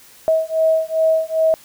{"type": "beating tone pair", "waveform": "sine", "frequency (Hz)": [640, 642.5], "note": ["D#5", "E5"], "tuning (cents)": [49, -45], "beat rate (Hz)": 2.5, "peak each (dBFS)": -17, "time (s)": [0.28, 1.54], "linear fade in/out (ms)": 0, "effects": ["white hiss -46 dBFS RMS until 1.64 s"]}